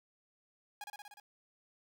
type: tone with echo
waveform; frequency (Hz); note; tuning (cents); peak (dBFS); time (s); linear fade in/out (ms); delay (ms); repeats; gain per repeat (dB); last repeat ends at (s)
sawtooth; 824; G#5; -14; -38; 0.81-0.84; 2; 60; 6; -2; 1.2
effects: 11-bit